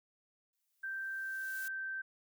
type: noise with exponential growth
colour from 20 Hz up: blue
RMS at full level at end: -46 dBFS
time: 0.53-1.68 s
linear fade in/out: 2 ms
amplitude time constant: 250 ms
type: tone with pitch glide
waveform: sine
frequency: 1566 to 1557 Hz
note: G6 to G6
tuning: -2 to -12 cents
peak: -37 dBFS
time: 0.83-2.02 s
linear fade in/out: 10 ms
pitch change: -10 cents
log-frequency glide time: 1.17-1.53 s
effects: none